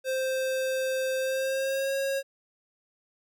square tone with pitch glide, 523.3 to 545.5 Hz, C5 to C#5, 0 to -28 cents, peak -27 dBFS, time 0.04-2.23 s, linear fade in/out 50 ms, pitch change +72 cents, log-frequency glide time 1.18-1.95 s, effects none

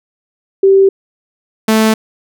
sine / sawtooth tone pair in turn, 388.6 / 219.5 Hz, G4 / A3, -15 / -4 cents, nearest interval minor seventh, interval 989 cents, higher first, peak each -4 dBFS, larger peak neither, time 0.63-0.89 / 1.68-1.94 s, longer neither, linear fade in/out 5 ms, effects none

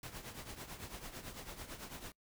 pink noise with tremolo, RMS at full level -45 dBFS, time 0.03-2.12 s, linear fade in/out 2 ms, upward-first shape triangle, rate 9 Hz, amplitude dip 75%, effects noise-tail reverb RT60 0.1 s tail -25 dB re dry

